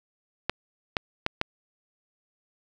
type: clicks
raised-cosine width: 0.3 ms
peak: -8 dBFS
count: 4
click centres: 0.496 / 0.968 / 1.264 / 1.414 s
effects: none

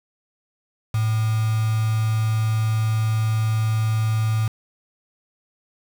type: tone with quantisation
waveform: sine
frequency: 110 Hz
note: A2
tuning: in tune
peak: -18 dBFS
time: 0.94-4.48 s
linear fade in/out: 5 ms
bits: 5
effects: none

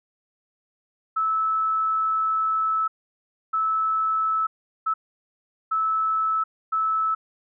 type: tone bursts at uneven times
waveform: sine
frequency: 1306 Hz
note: E6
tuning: 17 cents flat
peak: -20 dBFS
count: 5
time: 1.16-2.88 / 3.53-4.47 / 4.86-4.94 / 5.71-6.44 / 6.72-7.15 s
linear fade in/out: 10 ms
effects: none

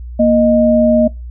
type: tone pair together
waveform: sine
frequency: 234.1 / 619.2 Hz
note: A#3 / D#5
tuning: +8 / -9 cents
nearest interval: octave + perfect fourth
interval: 1683 cents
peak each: -10 dBFS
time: 0.19-1.08 s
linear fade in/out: 10 ms
effects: noise-tail reverb RT60 0.2 s tail -21 dB re dry + added 60 Hz sine -25 dBFS peak until 1.3 s

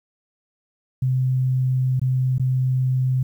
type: tone with dropouts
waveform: sine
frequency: 129.1 Hz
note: C3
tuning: 23 cents flat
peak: -17 dBFS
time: 1.02-3.23 s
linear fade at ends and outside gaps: 5 ms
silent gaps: 1.996-2.015 / 2.382-2.396 s
effects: 9-bit

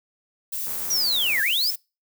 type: noise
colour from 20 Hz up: violet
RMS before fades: -29 dBFS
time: 0.52-1.76 s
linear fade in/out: 10 ms
type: click train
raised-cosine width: 0.5 ms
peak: -26 dBFS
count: 60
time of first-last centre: 0.67-1.397 s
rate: 81.1 Hz
type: linear two-way sweep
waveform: sine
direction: down then up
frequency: 5920 to 1578 to 5420 Hz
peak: -20 dBFS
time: 0.9-1.71 s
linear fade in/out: 10 ms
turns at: 1.42 s
effects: noise-tail reverb RT60 0.3 s tail -26 dB re dry

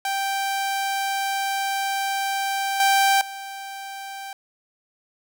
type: tone with level steps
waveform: sawtooth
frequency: 784 Hz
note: G5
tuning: in tune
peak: -19 / -12 / -29 dBFS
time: 0.05-4.33 s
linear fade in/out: 2 ms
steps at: 2.8 / 3.21 s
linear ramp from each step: 2 ms
effects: none

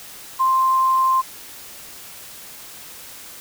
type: tone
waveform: sine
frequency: 1048 Hz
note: C6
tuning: 2 cents sharp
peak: -14 dBFS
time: 0.39-1.22 s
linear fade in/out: 20 ms
effects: white hiss -39 dBFS RMS until 3.4 s

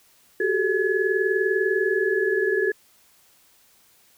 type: tone cluster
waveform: sine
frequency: 372.7 / 392.4 / 432.8 / 1702 Hz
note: F#4 / G4 / A4 / G#6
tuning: +13 / +2 / -29 / +42 cents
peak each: -25 dBFS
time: 0.4-2.72 s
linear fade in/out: 5 ms
effects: white hiss -58 dBFS RMS until 4.17 s

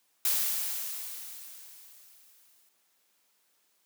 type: noise with exponential decay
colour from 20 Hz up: blue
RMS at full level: -26 dBFS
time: 0.25-2.69 s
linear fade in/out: 1 ms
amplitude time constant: 530 ms
effects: white hiss -71 dBFS RMS until 3.85 s + high-pass 200 Hz 12 dB/octave

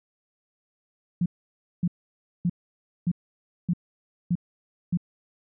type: tone bursts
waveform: sine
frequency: 174.8 Hz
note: F3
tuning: 2 cents sharp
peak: -20 dBFS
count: 7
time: 1.21-4.973 s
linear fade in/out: 5 ms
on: 49 ms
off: 570 ms
effects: none

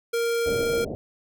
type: tone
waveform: square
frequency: 466.2 Hz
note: A#4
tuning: in tune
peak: -23 dBFS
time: 0.13-0.85 s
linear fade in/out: 10 ms
type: low-pass noise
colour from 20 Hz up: white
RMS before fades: -32 dBFS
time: 0.46-0.95 s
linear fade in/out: 0 ms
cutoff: 620 Hz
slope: 48 dB/octave
effects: none

